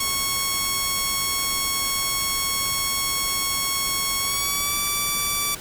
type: tone with pitch glide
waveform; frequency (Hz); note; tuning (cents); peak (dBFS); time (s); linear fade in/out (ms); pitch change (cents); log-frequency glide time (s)
5% pulse; 1101 to 1158.4; C#6 to D6; -12 to -24; -10; 0-5.55; 5; +88; 4.2-4.76
effects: pink hiss -37 dBFS RMS until 5.6 s